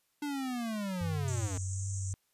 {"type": "linear sweep", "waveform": "square", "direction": "down", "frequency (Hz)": [296.6, 87.31], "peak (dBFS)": -34, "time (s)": [0.22, 1.58], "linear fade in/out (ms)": 5}
{"type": "tone with vibrato", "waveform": "sine", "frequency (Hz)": 95.3, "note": "G2", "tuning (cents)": -48, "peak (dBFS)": -33, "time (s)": [1.01, 2.14], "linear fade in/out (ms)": 0, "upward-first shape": "triangle", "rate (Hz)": 1.4, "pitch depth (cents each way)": 44}
{"type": "band-pass noise", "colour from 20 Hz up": "pink", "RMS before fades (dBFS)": -45, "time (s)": [1.28, 2.13], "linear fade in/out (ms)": 0, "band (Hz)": [6000, 8500], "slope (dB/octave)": 96}
{"effects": ["white hiss -75 dBFS RMS until 2.33 s", "resampled to 32000 Hz"]}